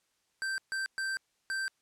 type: tone bursts at uneven times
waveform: square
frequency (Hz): 1563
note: G6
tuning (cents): -6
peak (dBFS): -32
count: 4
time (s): 0.42-0.58 / 0.72-0.86 / 0.98-1.17 / 1.5-1.68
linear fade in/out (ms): 0
effects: white hiss -75 dBFS RMS until 1.81 s + low-pass 9000 Hz 12 dB/octave